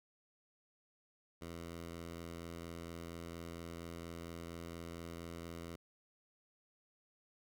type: tone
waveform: 10% pulse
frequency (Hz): 84.3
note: E2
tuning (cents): +39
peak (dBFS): -37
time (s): 1.41-5.76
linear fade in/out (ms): 10
effects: none